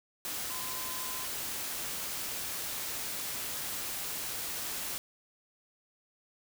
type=tone in noise; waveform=sine; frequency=1023 Hz; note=C6; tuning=39 cents flat; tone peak=-44 dBFS; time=0.5-1.25 s; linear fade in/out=0 ms; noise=white; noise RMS=-37 dBFS; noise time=0.25-4.98 s; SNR=-10 dB; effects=none